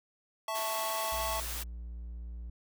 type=chord; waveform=square; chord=A major; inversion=second; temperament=equal; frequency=659.3 / 880 / 1108.7 Hz; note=E5 / A5 / C#6; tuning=0 / 0 / 0 cents; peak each=-38 dBFS; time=0.48-1.4 s; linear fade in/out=2 ms
type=high-pass noise; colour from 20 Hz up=white; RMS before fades=-39 dBFS; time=0.54-1.64 s; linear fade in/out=20 ms; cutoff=310 Hz; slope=12 dB/octave
type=tone; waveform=triangle; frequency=58.4 Hz; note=A#1; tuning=4 cents sharp; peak=-37 dBFS; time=1.12-2.5 s; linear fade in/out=5 ms
effects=none